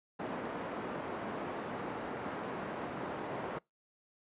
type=band-pass noise; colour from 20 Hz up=pink; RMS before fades=-40 dBFS; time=0.19-3.59 s; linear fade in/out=10 ms; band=230 to 1300 Hz; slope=12 dB/octave; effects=noise-tail reverb RT60 0.2 s tail -26 dB re dry + resampled to 8000 Hz